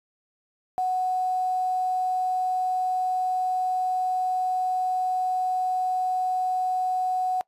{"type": "tone with quantisation", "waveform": "sine", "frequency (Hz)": 740, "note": "F#5", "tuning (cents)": 0, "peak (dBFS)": -22, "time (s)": [0.78, 7.41], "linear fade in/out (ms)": 0, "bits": 8, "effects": ["noise-tail reverb RT60 0.1 s tail -22 dB re dry", "resampled to 32000 Hz"]}